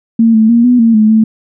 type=tone with pitch steps; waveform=sine; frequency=227.8 / 219.8 / 234.5 / 246.7 / 228.3 / 215.4 / 220.1 Hz; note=A#3 / A3 / A#3 / B3 / A#3 / A3 / A3; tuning=-40 / -2 / +11 / -2 / -36 / -37 / +1 cents; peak=-4 dBFS; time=0.19-1.24 s; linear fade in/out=5 ms; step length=150 ms; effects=none